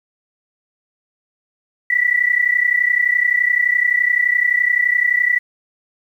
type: tone pair together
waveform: sine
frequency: 1943.8 / 1975.5 Hz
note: B6 / B6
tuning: -28 / 0 cents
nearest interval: unison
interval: 28 cents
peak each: -16 dBFS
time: 1.9-5.39 s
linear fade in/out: 5 ms
effects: 8-bit